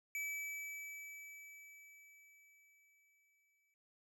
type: tone with exponential decay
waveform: square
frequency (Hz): 2300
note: D7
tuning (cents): -37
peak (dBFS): -39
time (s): 0.15-3.74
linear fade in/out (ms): 1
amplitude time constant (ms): 780
effects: none